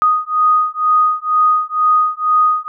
sine beating tone pair, 1242 / 1244.1 Hz, D#6 / D#6, -3 / -1 cents, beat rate 2.1 Hz, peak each -14 dBFS, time 0.02-2.68 s, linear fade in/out 0 ms, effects none

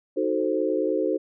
sine chord, D# diminished seventh, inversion none, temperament equal, 311.1 / 370 / 440 / 523.3 Hz, D#4 / F#4 / A4 / C5, 0 / 0 / 0 / 0 cents, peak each -27 / -27 / -27 / -27 dBFS, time 0.16-1.18 s, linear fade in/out 20 ms, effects none

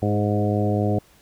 harmonic tone with a mistuned harmonic, 103.9 Hz, G#2, 1 cent sharp, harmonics 1 / 2 / 3 / 4 / 5 / 6 / 7, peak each -22 / -25 / -27 / -28 / -29 / -30 / -30 dBFS, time 0.02-0.99 s, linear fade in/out 5 ms, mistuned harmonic 4, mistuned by -16 cents, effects pink hiss -55 dBFS RMS until 1.21 s

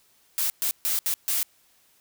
blue noise bursts at uneven times, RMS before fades -25 dBFS, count 5, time 0.38-0.5 / 0.62-0.71 / 0.85-0.99 / 1.06-1.14 / 1.28-1.43 s, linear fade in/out 0 ms, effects white hiss -62 dBFS RMS until 2 s

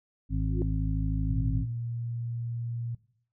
harmonic tone, 53 Hz, G#1, 36 cents sharp, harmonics 1 / 2 / 3 / 5, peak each -28 / -31 / -33 / -35 dBFS, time 0.29-1.66 s, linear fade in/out 50 ms
sine tone with exponential growth, 354.4 Hz, F4, 25 cents sharp, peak -26 dBFS, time 0.44-0.62 s, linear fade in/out 1 ms, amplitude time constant 37 ms
sine tone, 117.7 Hz, A#2, 17 cents sharp, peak -31 dBFS, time 1.3-2.95 s, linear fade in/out 5 ms
effects noise-tail reverb RT60 0.6 s tail -19 dB re dry

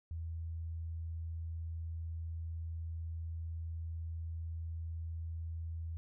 sine tone, 82.1 Hz, E2, 6 cents flat, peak -38 dBFS, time 0.11-5.97 s, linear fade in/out 0 ms, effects none

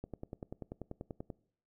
click train, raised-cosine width 2 ms, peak -28 dBFS, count 14, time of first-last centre 0.04-1.302 s, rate 10.3 Hz, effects noise-tail reverb RT60 0.6 s tail -22 dB re dry

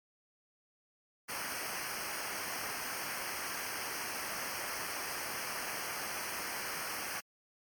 pink noise with comb filter, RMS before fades -39 dBFS, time 1.28-7.21 s, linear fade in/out 20 ms, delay 0.27 ms, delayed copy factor -1, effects MP3 96 kbps

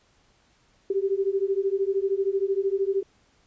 sine beating tone pair, 384.5 / 397.5 Hz, G4 / G4, -33 / +24 cents, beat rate 13 Hz, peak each -25 dBFS, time 0.9-3.03 s, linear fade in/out 5 ms, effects pink hiss -63 dBFS RMS until 3.46 s + resampled to 16000 Hz

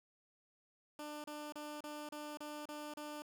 15% pulse tone bursts, 298.1 Hz, D4, 26 cents sharp, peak -38 dBFS, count 8, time 0.99-3.221 s, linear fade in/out 2 ms, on 250 ms, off 33 ms, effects none

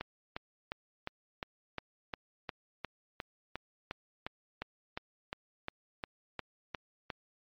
click train, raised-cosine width 0.3 ms, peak -20 dBFS, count 21, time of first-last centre 0.01-7.102 s, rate 2.82 Hz, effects low-pass 4000 Hz 12 dB/octave + MP3 48 kbps

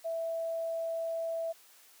sine tone, 659.3 Hz, E5, in tune, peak -31 dBFS, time 0.04-1.53 s, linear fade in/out 20 ms, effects white hiss -59 dBFS RMS until 2 s + high-pass 400 Hz 12 dB/octave

